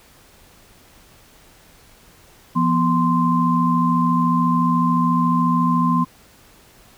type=tone cluster; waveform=sine; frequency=170.5 / 244.5 / 1042 Hz; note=F3 / B3 / C6; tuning=-41 / -17 / -7 cents; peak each=-19 dBFS; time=2.55-6.05 s; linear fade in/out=20 ms; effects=pink hiss -50 dBFS RMS until 6.97 s